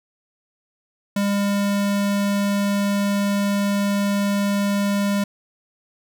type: tone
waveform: square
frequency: 201.4 Hz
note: G3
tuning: 47 cents sharp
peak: -19 dBFS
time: 1.16-5.24 s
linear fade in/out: 5 ms
effects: none